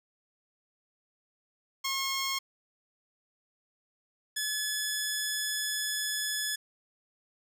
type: tone pair in turn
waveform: 10% pulse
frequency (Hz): 1081 / 1712.4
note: C#6 / A6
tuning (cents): -44 / -47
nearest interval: minor sixth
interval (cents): 797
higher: second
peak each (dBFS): -21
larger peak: neither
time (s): 1.84-2.39 / 4.36-6.56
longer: second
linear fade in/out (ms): 10
effects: none